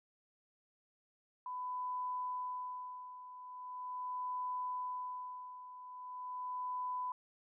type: tone with tremolo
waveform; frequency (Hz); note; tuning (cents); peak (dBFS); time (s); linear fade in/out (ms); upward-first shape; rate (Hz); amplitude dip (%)
sine; 1000; B5; +21; -36; 1.46-7.12; 2; sine; 0.41; 75
effects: none